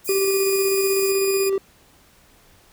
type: high-pass noise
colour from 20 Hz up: white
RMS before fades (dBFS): -32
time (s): 0.04-1.12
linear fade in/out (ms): 20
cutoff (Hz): 7600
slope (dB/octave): 24
type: tone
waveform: 10% pulse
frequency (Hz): 2457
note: D#7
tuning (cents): -22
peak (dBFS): -16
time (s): 0.07-1.5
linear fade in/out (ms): 20
type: tone with tremolo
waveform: triangle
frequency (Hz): 389.4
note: G4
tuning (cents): -12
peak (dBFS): -15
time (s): 0.09-1.58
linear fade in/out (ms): 2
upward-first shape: square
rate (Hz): 16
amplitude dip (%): 25
effects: pink hiss -54 dBFS RMS until 2.72 s